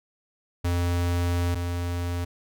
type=tone pair in turn; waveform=square; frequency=87.31 / 87.31 Hz; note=F2 / F2; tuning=0 / 0 cents; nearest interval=unison; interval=0 cents; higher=neither; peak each=-23 / -27 dBFS; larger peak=first; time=0.64-1.55 / 1.55-2.25 s; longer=first; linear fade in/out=10 ms; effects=none